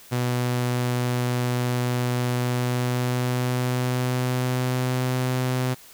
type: tone with pitch glide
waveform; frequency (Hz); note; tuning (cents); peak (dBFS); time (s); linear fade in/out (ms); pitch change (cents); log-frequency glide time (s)
sawtooth; 123.47 to 127.46; B2 to C3; 0 to -45; -18; 0.11-5.75; 20; +55; 2.35-5.14
effects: white hiss -48 dBFS RMS until 5.93 s